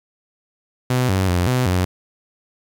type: tone with pitch steps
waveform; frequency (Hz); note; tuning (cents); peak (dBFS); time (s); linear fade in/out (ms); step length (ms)
sawtooth; 126.3 / 94.9 / 88.8 / 126.6 / 91; B2 / F#2 / F2 / B2 / F#2; +39 / +44 / +29 / +43 / -28; -12; 0.9-1.85; 5; 190
effects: 8-bit